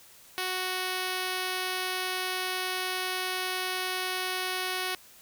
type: tone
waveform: 5% pulse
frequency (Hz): 370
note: F#4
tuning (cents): 0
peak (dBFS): -18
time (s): 0.38-4.95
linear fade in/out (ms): 0
effects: white hiss -54 dBFS RMS until 5.21 s